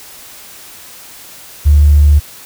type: tone with tanh clipping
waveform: triangle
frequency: 73.3 Hz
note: D2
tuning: 3 cents flat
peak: -3 dBFS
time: 1.65-2.2 s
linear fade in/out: 20 ms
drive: 2 dB
effects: white hiss -35 dBFS RMS until 2.45 s